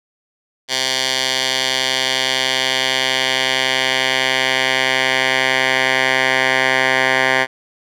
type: tone with band-pass filter sweep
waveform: 10% pulse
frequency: 130.81 Hz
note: C3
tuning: in tune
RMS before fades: -17 dBFS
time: 0.68-7.47 s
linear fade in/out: 50 ms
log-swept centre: 4200 to 1800 Hz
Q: 1.5
effects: none